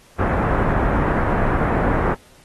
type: low-pass noise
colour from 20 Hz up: pink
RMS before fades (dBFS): -19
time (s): 0.18-2.15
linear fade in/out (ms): 20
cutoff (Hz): 1600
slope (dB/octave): 24
effects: pink hiss -51 dBFS RMS until 2.44 s + AAC 32 kbps